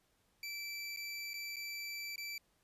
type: tone with dropouts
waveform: 25% pulse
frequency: 2328 Hz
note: D7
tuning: 16 cents flat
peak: -37 dBFS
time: 0.43-2.38 s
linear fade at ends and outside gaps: 2 ms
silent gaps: 0.963-0.971 / 1.334-1.34 / 1.56-1.566 / 2.159-2.179 s
effects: pink hiss -75 dBFS RMS until 2.63 s + resampled to 32000 Hz